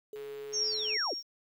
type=tone with pitch glide; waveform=sine; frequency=424 to 429.7 Hz; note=G#4 to A4; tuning=+36 to -41 cents; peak=-39 dBFS; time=0.13-0.97 s; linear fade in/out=2 ms; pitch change=+23 cents; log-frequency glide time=0.56-0.67 s
type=click train; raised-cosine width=0.3 ms; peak=-37 dBFS; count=108; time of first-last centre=0.16-0.935 s; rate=138 Hz
type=tone with tremolo; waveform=sine; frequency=5560 Hz; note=F8; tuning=9 cents flat; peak=-29 dBFS; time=0.52-1.23 s; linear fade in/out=50 ms; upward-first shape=sine; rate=2.7 Hz; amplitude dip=50%
type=linear sweep; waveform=sine; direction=down; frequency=6520 to 246.9 Hz; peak=-33 dBFS; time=0.53-1.14 s; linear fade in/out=10 ms
effects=10-bit